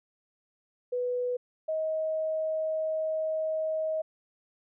sine tone pair in turn, 493.9 / 631.5 Hz, B4 / D#5, 0 / +26 cents, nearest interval major third, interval 426 cents, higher second, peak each -27 dBFS, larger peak neither, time 0.92-1.37 / 1.68-4.02 s, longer second, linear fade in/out 10 ms, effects none

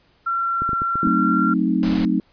sine tone with pitch glide, 1363 to 1373.3 Hz, F6 to F6, -43 to -30 cents, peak -19 dBFS, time 0.26-1.54 s, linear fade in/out 10 ms, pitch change +13 cents, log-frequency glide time 0.84-1.42 s
clicks, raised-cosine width 3 ms, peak -16 dBFS, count 6, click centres 0.62 / 0.692 / 0.732 / 0.819 / 0.956 / 1.072 s
sine chord, F# diminished seventh, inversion none, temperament equal with one note detuned, 185 / 220.6 / 261.6 / 311.1 Hz, F#3 / A3 / C4 / Eb4, 0 / +5 / 0 / 0 cents, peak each -22 dBFS, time 1.03-2.2 s, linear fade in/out 2 ms
pink noise, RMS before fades -30 dBFS, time 1.83-2.05 s, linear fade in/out 0 ms
effects pink hiss -59 dBFS RMS until 2.32 s + resampled to 11025 Hz

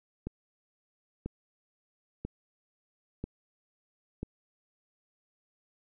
click train, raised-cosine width 3 ms, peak -22 dBFS, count 5, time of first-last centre 0.27-4.23 s, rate 1.01 Hz, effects none

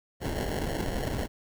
pink noise with sample-and-hold, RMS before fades -31 dBFS, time 0.2-1.28 s, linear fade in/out 50 ms, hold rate 1225 Hz, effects none

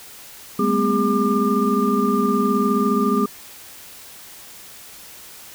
sine tone cluster, 199.3 / 218.6 / 253.4 / 407.1 / 1197 Hz, G3 / A3 / B3 / G#4 / D6, +29 / -11 / +45 / -35 / +33 cents, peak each -22 dBFS, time 0.59-3.26 s, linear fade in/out 5 ms, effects tanh soft clip ceiling -4 dBFS + white hiss -41 dBFS RMS until 5.54 s

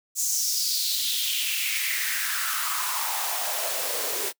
white noise with high-pass filter sweep, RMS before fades -27 dBFS, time 0.15-4.33 s, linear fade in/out 50 ms, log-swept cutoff 6900 to 380 Hz, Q 4.1, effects noise-tail reverb RT60 0.1 s tail -25 dB re dry

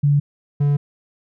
sine / triangle tone pair in turn, 143.9 / 143.9 Hz, D3 / D3, -35 / -35 cents, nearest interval unison, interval 0 cents, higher neither, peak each -12 dBFS, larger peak neither, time 0.03-0.2 / 0.6-0.77 s, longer neither, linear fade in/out 10 ms, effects none

